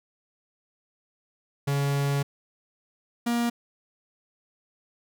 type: tone pair in turn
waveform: 45% pulse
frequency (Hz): 140.8 / 236.8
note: C#3 / A#3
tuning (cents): +27 / +27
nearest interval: major sixth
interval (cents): 900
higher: second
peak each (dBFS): -23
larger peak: neither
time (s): 1.67-2.23 / 3.26-3.5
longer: first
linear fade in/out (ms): 10
effects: none